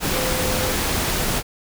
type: tone in noise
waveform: sine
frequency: 513 Hz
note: C5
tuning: 34 cents flat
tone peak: -27 dBFS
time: 0.1-0.75 s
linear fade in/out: 50 ms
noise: pink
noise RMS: -22 dBFS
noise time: 0-1.43 s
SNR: -8 dB
effects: none